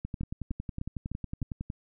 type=two click trains; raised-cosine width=5 ms; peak=-21 / -22 dBFS; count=5 / 19; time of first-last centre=0.21-1.418 / 0.05-1.701 s; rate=3.31 / 10.9 Hz; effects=none